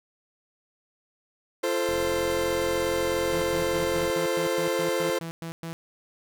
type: chord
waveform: 40% pulse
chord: F major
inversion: none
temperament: equal with one note detuned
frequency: 343.2 / 440 / 523.3 Hz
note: F4 / A4 / C5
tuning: -30 / 0 / 0 cents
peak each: -29 / -29 / -26 dBFS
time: 1.63-5.19 s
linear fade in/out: 10 ms
type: click train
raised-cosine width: 5 ms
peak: -28 dBFS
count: 98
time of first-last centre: 1.89-4.1 s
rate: 43.9 Hz
type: tone bursts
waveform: sawtooth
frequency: 165.4 Hz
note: E3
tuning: 6 cents sharp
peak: -29 dBFS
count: 12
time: 3.32-5.73 s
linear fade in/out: 0 ms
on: 100 ms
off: 110 ms
effects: none